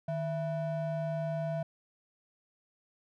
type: ring-modulated tone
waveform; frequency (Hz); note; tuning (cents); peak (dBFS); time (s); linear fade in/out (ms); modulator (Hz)
triangle; 410; G#4; -22; -26; 0.08-1.63; 5; 255
effects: none